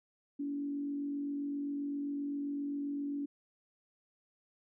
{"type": "tone with frequency modulation", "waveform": "sine", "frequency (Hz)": 284.7, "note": "C#4", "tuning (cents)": 46, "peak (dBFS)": -34, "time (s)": [0.39, 3.26], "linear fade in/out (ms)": 10, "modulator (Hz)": 47.6, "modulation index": 0.31, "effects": []}